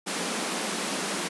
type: high-pass noise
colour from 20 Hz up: pink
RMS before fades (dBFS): -30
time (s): 0.06-1.29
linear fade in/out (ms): 20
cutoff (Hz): 170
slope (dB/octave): 96
effects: resampled to 24000 Hz